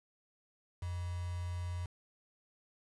sine tone with quantisation, 88.3 Hz, F2, 20 cents sharp, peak -36 dBFS, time 0.82-1.86 s, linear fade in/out 5 ms, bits 8, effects resampled to 24000 Hz

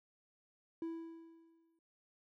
triangle tone with exponential decay, 329.6 Hz, E4, in tune, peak -34 dBFS, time 0.82-1.79 s, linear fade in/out 2 ms, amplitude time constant 210 ms, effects noise-tail reverb RT60 0.1 s tail -23 dB re dry + tanh soft clip ceiling -30 dBFS

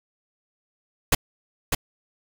pink noise with echo, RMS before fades -17 dBFS, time 1.12-1.15 s, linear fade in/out 5 ms, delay 600 ms, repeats 1, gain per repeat -5 dB, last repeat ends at 1.75 s, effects none

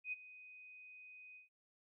sine tone with ADSR envelope, 2500 Hz, D#7, 8 cents sharp, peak -37 dBFS, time 0.04-1.49 s, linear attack 84 ms, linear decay 23 ms, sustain -17 dB, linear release 130 ms, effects none

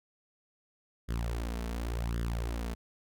sawtooth tone with flanger, 57.8 Hz, A#1, 14 cents flat, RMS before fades -34 dBFS, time 1.08-2.75 s, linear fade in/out 20 ms, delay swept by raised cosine 0.59 to 4.59 ms, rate 0.9 Hz, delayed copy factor +0.75, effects none

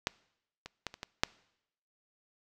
clicks, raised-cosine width 0.2 ms, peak -11 / -25 / -17 / -28 / -21 / -7 dBFS, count 6, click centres 0.071 / 0.66 / 0.867 / 0.941 / 1.031 / 1.235 s, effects noise-tail reverb RT60 0.8 s tail -23 dB re dry

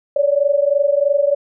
sine tone pair together, 560 / 583.1 Hz, C#5 / D5, +18 / -13 cents, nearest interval minor second, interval 69 cents, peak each -15 / -16 dBFS, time 0.16-1.35 s, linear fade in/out 5 ms, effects none

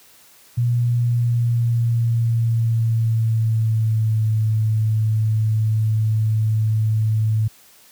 sine tone with pitch glide, 119.9 to 109.32 Hz, A#2 to A2, +49 to -11 cents, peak -15 dBFS, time 0.57-7.48 s, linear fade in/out 10 ms, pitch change -160 cents, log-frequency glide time 0.96-4.29 s, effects white hiss -50 dBFS RMS until 7.91 s + high-pass 60 Hz 12 dB/octave

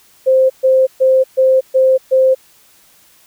sine tone bursts, 523.3 Hz, C5, in tune, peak -7 dBFS, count 6, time 0.26-2.35 s, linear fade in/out 20 ms, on 240 ms, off 130 ms, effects white hiss -49 dBFS RMS until 3.26 s

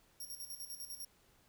5% pulse tone with tremolo, 5588 Hz, F8, in tune, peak -37 dBFS, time 0.2-1.05 s, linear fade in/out 5 ms, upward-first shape square, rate 10 Hz, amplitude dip 65%, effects pink hiss -69 dBFS RMS until 1.48 s

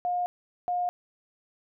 sine tone pair in turn, 713 / 713 Hz, F5 / F5, +36 / +36 cents, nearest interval unison, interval 0 cents, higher neither, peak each -25 dBFS, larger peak neither, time 0.05-0.26 / 0.68-0.89 s, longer neither, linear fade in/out 0 ms, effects none

